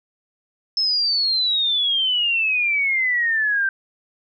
sine exponential sweep, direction down, 5274 to 1555 Hz, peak -17 dBFS, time 0.77-3.69 s, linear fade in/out 2 ms, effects none

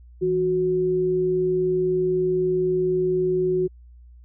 sine tone pair together, 163.9 / 367.9 Hz, E3 / F#4, -10 / -10 cents, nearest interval octave + major second, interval 1400 cents, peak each -29 / -19 dBFS, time 0.21-3.68 s, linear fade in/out 20 ms, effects added 60 Hz sine -44 dBFS peak until 4.24 s

